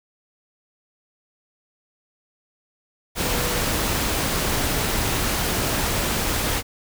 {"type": "tone in noise", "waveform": "sine", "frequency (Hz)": 487.5, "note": "B4", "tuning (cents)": -23, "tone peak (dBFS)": -31, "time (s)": [3.21, 3.65], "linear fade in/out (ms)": 50, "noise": "pink", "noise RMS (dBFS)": -23, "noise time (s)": [3.15, 6.63], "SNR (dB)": -11, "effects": []}